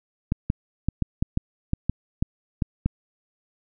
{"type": "clicks", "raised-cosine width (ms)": 5, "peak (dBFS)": -9, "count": 11, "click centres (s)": [0.321, 0.501, 0.886, 1.023, 1.225, 1.374, 1.734, 1.896, 2.225, 2.622, 2.86], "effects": []}